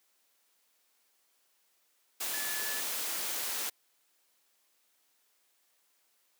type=tone in noise; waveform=sine; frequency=1726 Hz; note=A6; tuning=34 cents flat; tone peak=-40 dBFS; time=2.33-2.81 s; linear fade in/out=10 ms; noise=white; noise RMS=-35 dBFS; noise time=2.2-3.7 s; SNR=-8 dB; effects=white hiss -72 dBFS RMS until 6.39 s + high-pass 300 Hz 12 dB/octave